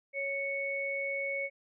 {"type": "tone pair together", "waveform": "sine", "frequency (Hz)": [554.4, 2216], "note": ["C#5", "C#7"], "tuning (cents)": [0, -1], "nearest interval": "2 octaves", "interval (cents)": 2399, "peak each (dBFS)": [-36, -33], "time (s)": [0.13, 1.5], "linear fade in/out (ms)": 50, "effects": []}